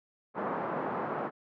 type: band-pass noise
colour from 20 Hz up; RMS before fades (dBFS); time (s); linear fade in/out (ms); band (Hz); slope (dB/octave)
white; -34; 0.34-1.31; 50; 150 to 1200; 24
effects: none